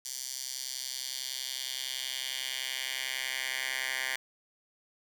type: tone with high-pass filter sweep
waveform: 10% pulse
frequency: 130.81 Hz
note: C3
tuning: in tune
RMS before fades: -36 dBFS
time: 0.05-4.16 s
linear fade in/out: 2 ms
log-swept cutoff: 5700 to 1800 Hz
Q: 1.8
effects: none